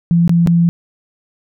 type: tone with dropouts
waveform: sine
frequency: 170 Hz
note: F3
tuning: 46 cents flat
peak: -8 dBFS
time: 0.11-0.69 s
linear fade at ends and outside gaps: 0 ms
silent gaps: 0.278-0.294 / 0.463-0.473 s
effects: none

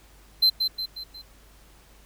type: tone with echo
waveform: triangle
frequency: 4094 Hz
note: C8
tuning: 38 cents flat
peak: -14 dBFS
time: 0.42-0.5 s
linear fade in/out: 10 ms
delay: 180 ms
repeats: 4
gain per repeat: -6 dB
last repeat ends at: 1.22 s
effects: added 50 Hz sine -53 dBFS peak until 2.05 s + pink hiss -56 dBFS RMS until 2.05 s

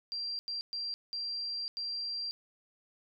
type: tone bursts at uneven times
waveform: sine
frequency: 4731 Hz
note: D8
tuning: 12 cents sharp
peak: -34 dBFS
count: 5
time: 0.12-0.39 / 0.48-0.61 / 0.73-0.94 / 1.13-1.68 / 1.77-2.31 s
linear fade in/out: 0 ms
effects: none

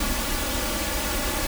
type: noise with comb filter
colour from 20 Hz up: pink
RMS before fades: -26 dBFS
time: 0-1.47 s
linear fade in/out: 5 ms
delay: 3.5 ms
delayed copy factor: +0.8
effects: none

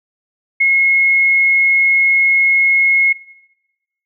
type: tone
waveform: sine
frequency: 2167 Hz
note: C#7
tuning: 40 cents flat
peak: -9 dBFS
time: 0.6-3.13 s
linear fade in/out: 10 ms
effects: noise-tail reverb RT60 1.0 s tail -19 dB re dry

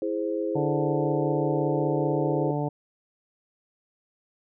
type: chord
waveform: sine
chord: E augmented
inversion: none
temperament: equal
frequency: 329.6 / 415.3 / 523.3 Hz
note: E4 / G#4 / B#4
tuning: 0 / 0 / 0 cents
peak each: -29 / -30 / -30 dBFS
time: 0.02-2.51 s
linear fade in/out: 2 ms
type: harmonic tone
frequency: 146.83 Hz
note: D3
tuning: in tune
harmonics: 1 / 2 / 3 / 4 / 5 / 6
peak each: -28 / -31 / -33 / -34 / -35 / -36 dBFS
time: 0.55-2.69 s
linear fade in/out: 10 ms
effects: none

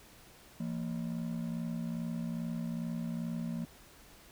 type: ring-modulated tone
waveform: triangle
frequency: 198.8 Hz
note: G3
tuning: 25 cents sharp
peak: -29 dBFS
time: 0.6-3.65 s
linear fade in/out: 2 ms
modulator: 31.2 Hz
effects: pink hiss -57 dBFS RMS until 4.31 s

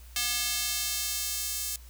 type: tone with high-pass filter sweep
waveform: square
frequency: 241.3 Hz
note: B3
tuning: 40 cents flat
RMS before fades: -31 dBFS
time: 0.16-1.76 s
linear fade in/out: 2 ms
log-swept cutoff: 3200 to 7100 Hz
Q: 0.71
effects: added 60 Hz sine -46 dBFS peak until 1.89 s + white hiss -56 dBFS RMS until 1.89 s

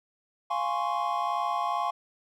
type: chord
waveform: triangle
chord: Db major seventh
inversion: first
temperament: equal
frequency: 698.5 / 830.6 / 1046.5 / 1108.7 Hz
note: F5 / Ab5 / C6 / Db6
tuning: 0 / 0 / 0 / 0 cents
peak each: -30 dBFS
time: 0.5-1.91 s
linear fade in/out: 10 ms
effects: none

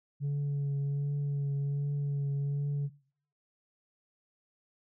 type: tone with vibrato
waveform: sine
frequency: 141.9 Hz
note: C#3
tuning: 41 cents sharp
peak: -26 dBFS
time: 0.2-2.9 s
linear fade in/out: 50 ms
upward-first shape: triangle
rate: 1.3 Hz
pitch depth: 23 cents each way
effects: noise-tail reverb RT60 0.6 s tail -23 dB re dry + tanh soft clip ceiling -28 dBFS

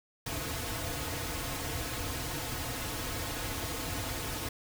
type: noise with comb filter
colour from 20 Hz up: pink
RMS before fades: -36 dBFS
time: 0.26-4.49 s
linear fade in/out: 5 ms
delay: 5.1 ms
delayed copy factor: -0.75
effects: none

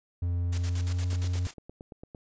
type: tone with pitch glide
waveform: triangle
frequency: 87.31 to 89.45 Hz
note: F2 to F2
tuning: 0 to +42 cents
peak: -24 dBFS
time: 0.22-1.47 s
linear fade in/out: 5 ms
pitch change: +42 cents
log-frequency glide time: 0.49-1.04 s
type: noise with tremolo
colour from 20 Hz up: white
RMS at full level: -40 dBFS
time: 0.52-1.54 s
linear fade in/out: 10 ms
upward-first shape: square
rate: 8.6 Hz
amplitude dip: 75%
type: click train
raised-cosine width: 2 ms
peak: -30 dBFS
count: 10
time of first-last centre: 1.13-2.148 s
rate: 8.84 Hz
effects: resampled to 16000 Hz

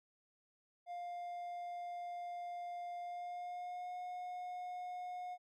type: tone with pitch glide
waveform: triangle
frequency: 703 to 721.5 Hz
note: F5 to F#5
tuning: +11 to -44 cents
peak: -40 dBFS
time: 0.86-5.38 s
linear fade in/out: 50 ms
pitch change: +45 cents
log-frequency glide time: 3.01-3.96 s
effects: none

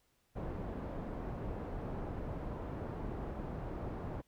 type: low-pass noise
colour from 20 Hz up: pink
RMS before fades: -41 dBFS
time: 0.35-4.22 s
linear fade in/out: 20 ms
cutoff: 780 Hz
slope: 12 dB/octave
effects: pink hiss -75 dBFS RMS until 4.27 s

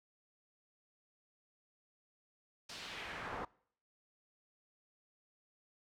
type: noise with band-pass filter sweep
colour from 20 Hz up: brown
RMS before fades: -45 dBFS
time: 2.69-3.45 s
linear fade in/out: 5 ms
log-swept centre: 4900 to 960 Hz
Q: 1.4
effects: noise-tail reverb RT60 0.6 s tail -24 dB re dry

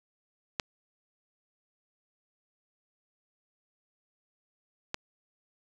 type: clicks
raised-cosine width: 0.2 ms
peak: -11 / -14 dBFS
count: 2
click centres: 0.598 / 4.944 s
effects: none

